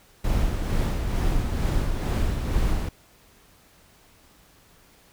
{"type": "noise with tremolo", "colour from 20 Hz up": "brown", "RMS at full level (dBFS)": -22, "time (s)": [0.24, 2.89], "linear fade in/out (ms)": 5, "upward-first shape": "sine", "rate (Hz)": 2.2, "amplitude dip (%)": 40, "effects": ["pink hiss -56 dBFS RMS until 5.12 s"]}